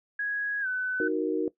sine tone with pitch glide, 1661.2 to 1505.8 Hz, G#6 to F#6, 0 to +30 cents, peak -27 dBFS, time 0.19-1.08 s, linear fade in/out 5 ms, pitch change -170 cents, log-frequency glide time 0.61-0.67 s
sine chord, D# minor, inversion none, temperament equal, 311.1 / 370 / 466.2 Hz, D#4 / F#4 / A#4, 0 / 0 / 0 cents, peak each -29 dBFS, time 1-1.48 s, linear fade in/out 2 ms
effects noise-tail reverb RT60 0.1 s tail -18 dB re dry

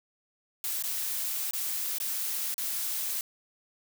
blue noise with dropouts, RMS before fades -32 dBFS, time 0.64-3.21 s, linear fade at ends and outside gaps 1 ms, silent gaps 0.825-0.837 / 1.51-1.534 / 1.984-2.001 / 2.542-2.58 s, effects none

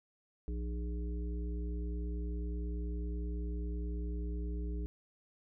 harmonic tone with a mistuned harmonic, 59.2 Hz, A#1, 27 cents sharp, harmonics 1 / 3 / 5 / 7, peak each -35 / -46 / -47 / -49 dBFS, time 0.48-4.86 s, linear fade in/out 0 ms, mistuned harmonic 5, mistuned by +58 cents, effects none

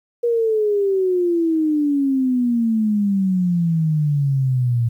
sine exponential sweep, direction down, 479.5 to 115.4 Hz, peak -15 dBFS, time 0.23-4.89 s, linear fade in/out 10 ms, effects 9-bit

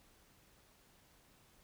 silence, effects pink hiss -67 dBFS RMS until 1.63 s

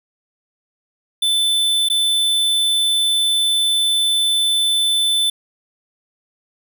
square tone with dropouts, 3520 Hz, A7, in tune, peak -15 dBFS, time 1.22-5.3 s, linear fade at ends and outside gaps 5 ms, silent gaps 1.887-1.899 s, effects none

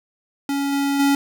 square tone with level steps, 279.8 Hz, C#4, 16 cents sharp, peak -21 / -19 / -15 dBFS, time 0.49-1.15 s, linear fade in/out 2 ms, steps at 0.72 / 0.99 s, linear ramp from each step 10 ms, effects 8-bit

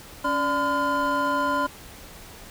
triangle tone cluster, 279.9 / 585 / 1018 / 1415 Hz, C#4 / D5 / C6 / F6, +17 / -7 / -48 / +22 cents, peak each -27 / -27 / -22 / -27 dBFS, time 0.24-1.67 s, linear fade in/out 10 ms, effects pink hiss -44 dBFS RMS until 2.5 s

